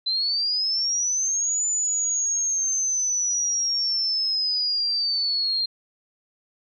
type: linear two-way sweep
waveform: sine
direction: up then down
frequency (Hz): 4031 to 7040 to 4172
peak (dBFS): -21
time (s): 0.06-5.66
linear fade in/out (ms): 10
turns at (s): 1.66
effects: none